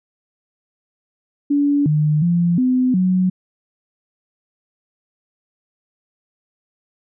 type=tone with pitch steps; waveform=sine; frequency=286.6 / 151.4 / 172.4 / 254.3 / 184.5 Hz; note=D4 / D#3 / F3 / C4 / F#3; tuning=-42 / -47 / -22 / -49 / -5 cents; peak=-13 dBFS; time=1.5-3.3 s; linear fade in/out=10 ms; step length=360 ms; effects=none